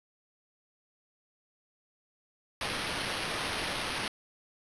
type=noise with sample-and-hold; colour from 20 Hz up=blue; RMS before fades=-34 dBFS; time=2.61-4.08 s; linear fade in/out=2 ms; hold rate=7350 Hz; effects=resampled to 24000 Hz